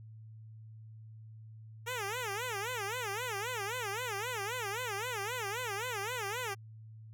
10% pulse tone with vibrato, 446.9 Hz, A4, 27 cents sharp, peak -27 dBFS, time 1.86-6.55 s, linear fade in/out 20 ms, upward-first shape sine, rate 3.8 Hz, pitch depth 230 cents each way, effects added 110 Hz sine -48 dBFS peak until 7.13 s

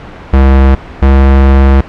square tone pair in turn, 67 / 67.58 Hz, C2 / C#2, +42 / -43 cents, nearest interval unison, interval 15 cents, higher second, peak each -3 dBFS, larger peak neither, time 0.33-0.75 / 1.02-1.81 s, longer second, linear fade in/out 5 ms, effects pink hiss -28 dBFS RMS until 1.88 s + low-pass 2000 Hz 12 dB/octave

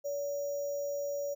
sine tone with sample-and-hold, 570 Hz, C#5, 48 cents sharp, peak -32 dBFS, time 0.04-1.35 s, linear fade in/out 20 ms, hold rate 6300 Hz, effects none

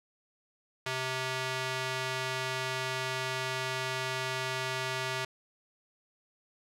square tone with band-pass filter, 130 Hz, C3, 11 cents flat, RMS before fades -34 dBFS, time 0.86-5.25 s, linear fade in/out 5 ms, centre 2600 Hz, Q 0.61, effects none

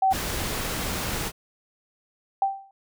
sine tone, 766 Hz, G5, 40 cents flat, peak -17 dBFS, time 0.02-0.13 s, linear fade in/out 5 ms
pink noise, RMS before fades -29 dBFS, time 0.1-1.32 s, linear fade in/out 50 ms
sine tone with exponential decay, 782 Hz, G5, 4 cents flat, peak -16 dBFS, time 2.42-2.71 s, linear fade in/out 2 ms, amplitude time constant 63 ms
effects none

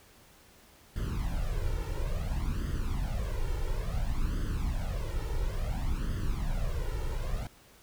brown noise with flanger, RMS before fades -31 dBFS, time 0.96-7.47 s, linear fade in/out 2 ms, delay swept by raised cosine 0.62 to 2.22 ms, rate 0.58 Hz, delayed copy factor +0.9, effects pink hiss -58 dBFS RMS until 7.82 s

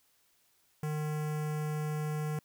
square tone with notch filter, 152.2 Hz, D#3, 38 cents flat, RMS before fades -34 dBFS, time 0.83-2.39 s, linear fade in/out 2 ms, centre 3900 Hz, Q 0.96, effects white hiss -70 dBFS RMS until 2.44 s

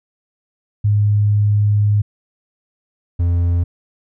sine / triangle tone pair in turn, 103.83 / 86.57 Hz, G#2 / F2, 0 / -15 cents, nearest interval minor third, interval 315 cents, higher first, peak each -11 / -11 dBFS, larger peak neither, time 0.84-2.02 / 3.19-3.64 s, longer first, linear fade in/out 10 ms, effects none

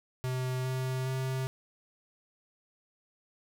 square tone with pitch steps, 128.3 / 129.72 / 131.15 Hz, C3 / C3 / C3, -34 / -15 / +4 cents, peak -31 dBFS, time 0.24-1.47 s, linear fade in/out 0 ms, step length 410 ms, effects none

